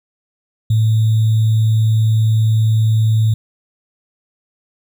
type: tone with sample-and-hold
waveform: sine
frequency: 110 Hz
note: A2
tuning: in tune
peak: -10 dBFS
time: 0.7-3.34 s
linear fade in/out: 5 ms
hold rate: 3675 Hz
effects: none